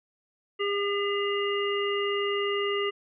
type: harmonic tone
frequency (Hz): 404.1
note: G#4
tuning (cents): -47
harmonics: 1 / 3 / 5 / 7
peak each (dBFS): -27 / -33 / -34 / -33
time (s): 0.59-2.91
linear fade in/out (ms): 20
effects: none

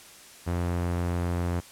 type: tone with low-pass filter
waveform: sawtooth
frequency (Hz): 87.31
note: F2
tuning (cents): 0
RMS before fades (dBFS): -28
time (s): 0.46-1.61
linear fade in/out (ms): 20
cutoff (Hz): 1900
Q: 0.66
effects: white hiss -49 dBFS RMS until 1.71 s + low-pass 11000 Hz 12 dB/octave

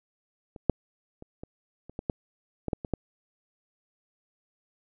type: clicks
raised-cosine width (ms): 2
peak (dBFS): -29 / -6 / -30 / -26 / -30 / -20 / -13 / -17 / -13 / -21 / -13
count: 11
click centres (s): 0.562 / 0.697 / 1.224 / 1.435 / 1.896 / 1.991 / 2.098 / 2.683 / 2.732 / 2.848 / 2.937
effects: none

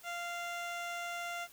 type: tone with low-pass filter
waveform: 15% pulse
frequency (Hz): 694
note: F5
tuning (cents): -11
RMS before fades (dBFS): -40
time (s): 0.03-1.48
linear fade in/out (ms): 50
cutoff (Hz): 8900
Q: 0.57
effects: white hiss -58 dBFS RMS until 1.52 s

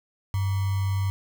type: tone with sample-and-hold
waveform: sine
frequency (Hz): 97.3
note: G2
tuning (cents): -12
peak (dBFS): -22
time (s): 0.34-1.1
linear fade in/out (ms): 0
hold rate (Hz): 1050
effects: none

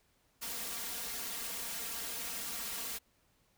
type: noise with comb filter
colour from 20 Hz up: white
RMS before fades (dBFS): -40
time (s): 0.41-2.99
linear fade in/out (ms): 20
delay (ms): 4.3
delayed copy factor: +1
effects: pink hiss -72 dBFS RMS until 3.57 s

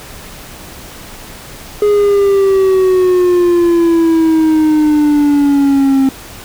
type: exponential sweep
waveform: triangle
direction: down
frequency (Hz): 416.9 to 266.5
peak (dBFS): -5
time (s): 1.82-6.09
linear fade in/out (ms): 2
effects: pink hiss -32 dBFS RMS until 6.44 s

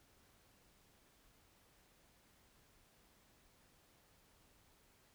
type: silence
effects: pink hiss -70 dBFS RMS until 5.14 s

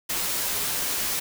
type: noise with comb filter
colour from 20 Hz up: white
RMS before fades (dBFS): -27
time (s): 0.09-1.2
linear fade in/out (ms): 10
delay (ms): 13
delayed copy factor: -0.55
effects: none

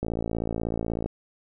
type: click train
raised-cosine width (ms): 2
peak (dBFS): -15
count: 59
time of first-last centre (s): 0.03-1.06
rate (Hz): 56.3
effects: none

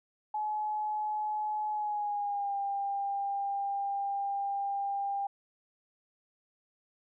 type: tone with pitch glide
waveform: sine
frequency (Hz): 850 to 797.7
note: G#5 to G5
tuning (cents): +40 to +30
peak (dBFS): -30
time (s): 0.34-5.27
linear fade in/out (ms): 5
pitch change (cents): -110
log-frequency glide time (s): 1.7-2.56
effects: none

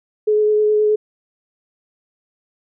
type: tone with vibrato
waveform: sine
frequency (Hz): 424.5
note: G#4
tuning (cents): +38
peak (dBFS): -12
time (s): 0.27-0.96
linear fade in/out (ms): 10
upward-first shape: sine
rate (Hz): 9.5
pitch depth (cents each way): 12
effects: none

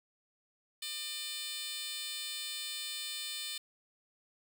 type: tone with high-pass filter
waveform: 10% pulse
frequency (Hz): 600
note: D5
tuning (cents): +37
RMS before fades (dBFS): -40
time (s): 0.82-3.58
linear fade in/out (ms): 5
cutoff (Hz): 4100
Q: 1.5
effects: none

